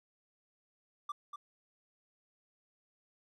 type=tone with echo; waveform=triangle; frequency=1174.7 Hz; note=D6; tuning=in tune; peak=-34 dBFS; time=1.09-1.12 s; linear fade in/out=5 ms; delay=240 ms; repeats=1; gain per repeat=-6 dB; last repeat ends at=1.36 s; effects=none